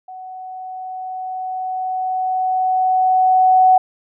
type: tone with level ramp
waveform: sine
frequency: 746 Hz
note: F#5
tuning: 14 cents sharp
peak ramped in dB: -31 to -7 dBFS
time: 0.08-3.78 s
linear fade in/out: 5 ms
effects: none